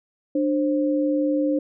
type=tone pair together; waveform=sine; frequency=296.9 / 529 Hz; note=D4 / C5; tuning=+19 / +19 cents; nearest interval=minor seventh; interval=1000 cents; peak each=-20 / -24 dBFS; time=0.35-1.59 s; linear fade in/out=5 ms; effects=none